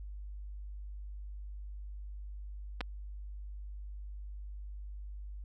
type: clicks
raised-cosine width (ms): 0.3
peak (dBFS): -20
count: 2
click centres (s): 2.807 / 2.811
effects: added 50 Hz sine -41 dBFS peak until 5.44 s